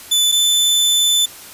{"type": "tone pair in turn", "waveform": "sawtooth", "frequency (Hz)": [3498, 3517], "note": ["A7", "A7"], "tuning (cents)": [-11, -1], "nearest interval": "unison", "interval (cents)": 10, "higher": "second", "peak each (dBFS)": -9, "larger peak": "neither", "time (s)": [[0.11, 0.32], [0.32, 1.26]], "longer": "second", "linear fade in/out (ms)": 10, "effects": ["white hiss -37 dBFS RMS until 1.53 s", "resampled to 32000 Hz"]}